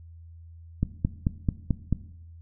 click train, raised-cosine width 5 ms, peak -10 dBFS, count 6, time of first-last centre 0.83-1.926 s, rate 4.56 Hz, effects noise-tail reverb RT60 0.8 s tail -17 dB re dry + added 83 Hz sine -44 dBFS peak until 2.41 s

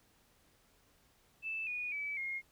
sine tone with pitch steps, 2637 / 2460 / 2296 / 2142 Hz, E7 / D#7 / D7 / C7, 0 / -20 / -40 / +40 cents, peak -36 dBFS, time 1.42-2.42 s, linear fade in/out 50 ms, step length 250 ms, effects pink hiss -69 dBFS RMS until 2.51 s

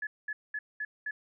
sine tone bursts, 1709 Hz, G#6, 49 cents sharp, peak -32 dBFS, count 5, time 0.02-1.11 s, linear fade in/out 5 ms, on 50 ms, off 210 ms, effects none

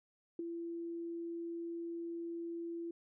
sine tone with ADSR envelope, 337.6 Hz, E4, 41 cents sharp, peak -34 dBFS, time 0.39-2.91 s, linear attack 3 ms, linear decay 14 ms, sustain -5 dB, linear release 4 ms, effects none

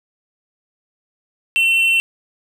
triangle tone pair together, 2706 / 3063 Hz, E7 / G7, +45 / -41 cents, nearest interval major second, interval 214 cents, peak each -11 / -22 dBFS, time 1.56-2 s, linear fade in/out 0 ms, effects none

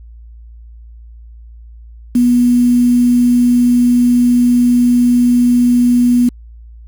sine tone with quantisation, 243.7 Hz, B3, 23 cents flat, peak -7 dBFS, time 2.15-6.29 s, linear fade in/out 5 ms, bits 5, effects added 57 Hz sine -33 dBFS peak until 6.87 s

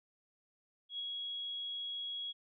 sine tone with ADSR envelope, 3322 Hz, G#7, in tune, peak -36 dBFS, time 0.89-2.33 s, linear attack 100 ms, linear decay 14 ms, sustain -2 dB, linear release 27 ms, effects none

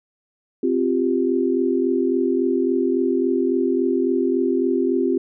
sine chord, C suspended fourth, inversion none, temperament just, 261.6 / 348.8 / 392.4 Hz, C4 / F4 / G4, 0 / -2 / +2 cents, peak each -21 / -21 / -22 dBFS, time 0.63-5.18 s, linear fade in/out 5 ms, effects none

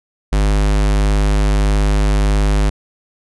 square tone, 50.8 Hz, G#1, 38 cents flat, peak -12 dBFS, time 0.32-2.7 s, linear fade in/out 10 ms, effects resampled to 24000 Hz

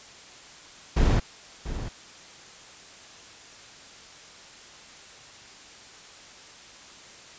brown noise with echo, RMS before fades -20 dBFS, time 0.96-1.2 s, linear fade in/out 10 ms, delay 690 ms, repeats 1, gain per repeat -12 dB, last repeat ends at 1.89 s, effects white hiss -47 dBFS RMS until 7.38 s + resampled to 16000 Hz

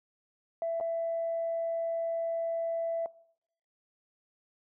sine tone with dropouts, 665 Hz, E5, 15 cents sharp, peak -28 dBFS, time 0.62-3.06 s, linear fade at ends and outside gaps 1 ms, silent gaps 0.801-0.809 s, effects noise-tail reverb RT60 0.7 s tail -22 dB re dry + tanh soft clip ceiling -24 dBFS

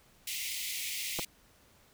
pink high-pass noise, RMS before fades -37 dBFS, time 0.27-1.25 s, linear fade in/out 5 ms, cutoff 2000 Hz, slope 96 dB/octave
clicks, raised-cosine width 1 ms, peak -22 dBFS, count 2, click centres 1.189 / 1.195 s
effects pink hiss -63 dBFS RMS until 1.93 s

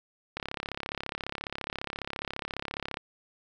click train, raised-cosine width 0.3 ms, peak -17 dBFS, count 91, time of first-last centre 0.37-2.971 s, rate 34.6 Hz, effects none

